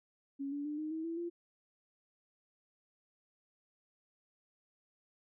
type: tone with pitch steps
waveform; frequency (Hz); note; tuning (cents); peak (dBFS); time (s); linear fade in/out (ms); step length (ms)
sine; 277.2 / 287.3 / 297.8 / 308.6 / 319.9 / 331.6 / 343.6; C#4 / D4 / D4 / D#4 / D#4 / E4 / F4; 0 / -38 / +24 / -14 / +48 / +10 / -28; -36; 0.39-1.3; 20; 130
effects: none